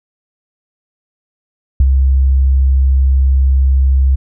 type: tone with ADSR envelope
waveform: sine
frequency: 66.6 Hz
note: C2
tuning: 31 cents sharp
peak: -4 dBFS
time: 1.8-4.16 s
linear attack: 3 ms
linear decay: 47 ms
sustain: -3 dB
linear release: 14 ms
effects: none